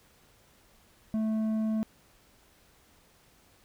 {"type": "tone with low-pass filter", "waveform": "square", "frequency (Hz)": 218.8, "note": "A3", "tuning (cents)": -9, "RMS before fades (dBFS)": -29, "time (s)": [1.14, 1.83], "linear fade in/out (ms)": 0, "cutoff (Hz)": 530, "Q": 0.6, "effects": ["pink hiss -62 dBFS RMS until 3.64 s"]}